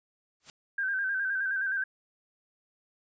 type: noise with exponential growth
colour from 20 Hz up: white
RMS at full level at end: -41 dBFS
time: 0.4-0.5 s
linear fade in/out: 1 ms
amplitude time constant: 21 ms
type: tone with vibrato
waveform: sine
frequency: 1568 Hz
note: G6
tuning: in tune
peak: -27 dBFS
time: 0.78-1.84 s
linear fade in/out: 5 ms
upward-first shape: square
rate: 9.6 Hz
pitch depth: 46 cents each way
effects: resampled to 16000 Hz